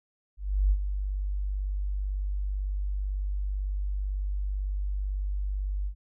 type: tone with ADSR envelope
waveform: sine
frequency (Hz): 49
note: G1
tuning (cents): 0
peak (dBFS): -18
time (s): 0.37-5.95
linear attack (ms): 340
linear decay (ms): 56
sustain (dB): -9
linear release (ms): 86
effects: none